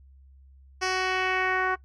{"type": "tone with low-pass filter sweep", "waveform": "10% pulse", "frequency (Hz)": 372.8, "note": "F#4", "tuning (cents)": 13, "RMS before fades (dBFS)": -26, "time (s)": [0.81, 1.76], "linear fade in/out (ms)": 20, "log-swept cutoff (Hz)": [5600, 1400], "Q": 1.8, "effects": ["noise-tail reverb RT60 0.1 s tail -19 dB re dry", "added 67 Hz sine -50 dBFS peak until 1.84 s"]}